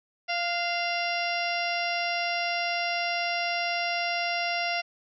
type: harmonic tone with a mistuned harmonic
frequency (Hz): 692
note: F5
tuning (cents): -16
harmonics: 1 / 2 / 3 / 4 / 5 / 6 / 7 / 8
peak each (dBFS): -30 / -36 / -32 / -33 / -42 / -43 / -37 / -38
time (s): 0.28-4.82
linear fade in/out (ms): 20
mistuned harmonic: 2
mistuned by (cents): +37
effects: none